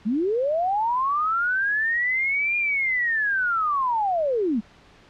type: linear two-way sweep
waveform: sine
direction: up then down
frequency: 194.8 to 2427 to 194.8 Hz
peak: -20 dBFS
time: 0.05-4.61 s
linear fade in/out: 20 ms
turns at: 2.57 s
effects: pink hiss -52 dBFS RMS until 5.09 s + low-pass 4000 Hz 12 dB/octave